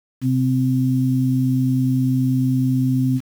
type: tone pair together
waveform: sine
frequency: 129.35 / 258.7 Hz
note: C3 / C4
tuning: -19 / -19 cents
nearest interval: octave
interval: 1200 cents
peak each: -18 / -18 dBFS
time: 0.21-3.21 s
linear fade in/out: 50 ms
effects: 7-bit